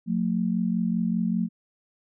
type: tone pair together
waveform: sine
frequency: 180.2 / 225.3 Hz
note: F#3 / A3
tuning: -45 / +41 cents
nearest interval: major third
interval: 386 cents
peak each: -25 dBFS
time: 0.06-1.49 s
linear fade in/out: 50 ms
effects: none